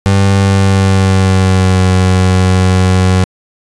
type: tone with pitch glide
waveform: 30% pulse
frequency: 98 to 92.77 Hz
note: G2 to F#2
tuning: 0 to +5 cents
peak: -4 dBFS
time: 0.06-3.24 s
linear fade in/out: 0 ms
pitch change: -95 cents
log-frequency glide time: 0.39-1.86 s
effects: resampled to 22050 Hz